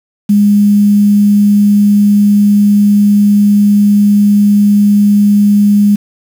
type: tone with quantisation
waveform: sine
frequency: 205 Hz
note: G#3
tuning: 22 cents flat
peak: -4 dBFS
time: 0.29-5.96 s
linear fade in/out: 10 ms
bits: 5
effects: none